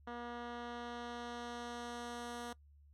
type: tone with low-pass filter sweep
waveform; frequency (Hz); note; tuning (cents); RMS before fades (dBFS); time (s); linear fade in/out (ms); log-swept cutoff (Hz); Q
10% pulse; 239.2; A#3; +45; -45; 0.07-2.53; 5; 2200 to 11000; 0.82
effects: noise-tail reverb RT60 0.1 s tail -22 dB re dry + added 72 Hz sine -60 dBFS peak until 2.93 s